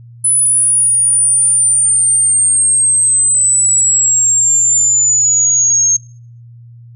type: linear sweep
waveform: sine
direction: down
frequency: 10020 to 6440 Hz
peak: -8 dBFS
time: 0.24-5.97 s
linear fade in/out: 10 ms
effects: noise-tail reverb RT60 0.5 s tail -26 dB re dry + added 118 Hz sine -34 dBFS peak until 6.95 s